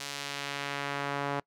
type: tone with band-pass filter sweep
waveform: sawtooth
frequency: 141.5 Hz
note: C#3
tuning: 36 cents sharp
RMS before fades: -35 dBFS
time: 0-1.4 s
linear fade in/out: 5 ms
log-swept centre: 5300 to 930 Hz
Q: 0.8
effects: noise-tail reverb RT60 0.1 s tail -24 dB re dry